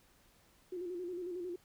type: tone with vibrato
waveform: sine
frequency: 356.2 Hz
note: F4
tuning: 34 cents sharp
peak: -38 dBFS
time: 0.72-1.56 s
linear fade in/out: 5 ms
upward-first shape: square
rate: 11 Hz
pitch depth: 53 cents each way
effects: pink hiss -67 dBFS RMS until 1.64 s